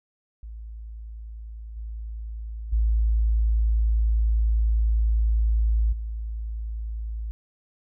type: tone with level steps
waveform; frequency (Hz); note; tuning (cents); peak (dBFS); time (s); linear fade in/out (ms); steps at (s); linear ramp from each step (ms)
sine; 55; A1; 0; -35 / -31 / -18 / -28; 0.43-7.31; 0; 1.76 / 2.72 / 5.92; 10
effects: none